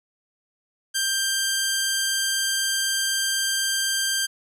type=tone; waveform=10% pulse; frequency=1581 Hz; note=G6; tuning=14 cents sharp; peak=-13 dBFS; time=0.94-4.27 s; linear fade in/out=20 ms; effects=none